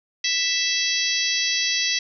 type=harmonic tone; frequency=659.3 Hz; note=E5; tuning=in tune; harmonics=3 / 4 / 5 / 6 / 7 / 8 / 9; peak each=-28 / -28 / -28 / -28 / -28 / -28 / -28 dBFS; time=0.24-1.99 s; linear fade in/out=5 ms; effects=none